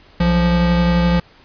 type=tone pair together; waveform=square; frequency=61.74 / 173.62 Hz; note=B1 / F3; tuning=0 / -10 cents; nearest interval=octave + tritone; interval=1790 cents; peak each=-20 / -14 dBFS; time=0.2-1.2 s; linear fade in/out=5 ms; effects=pink hiss -48 dBFS RMS until 1.44 s + resampled to 11025 Hz